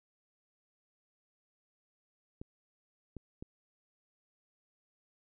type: clicks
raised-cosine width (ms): 3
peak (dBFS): -30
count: 3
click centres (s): 2.415 / 3.167 / 3.425
effects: none